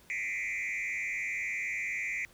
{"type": "tone with frequency modulation", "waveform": "sine", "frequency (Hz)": 2200, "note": "C#7", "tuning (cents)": -14, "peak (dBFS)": -29, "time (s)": [0.1, 2.25], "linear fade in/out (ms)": 0, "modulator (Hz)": 96.1, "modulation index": 2.6, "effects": ["tanh soft clip ceiling -31 dBFS", "pink hiss -60 dBFS RMS until 2.33 s"]}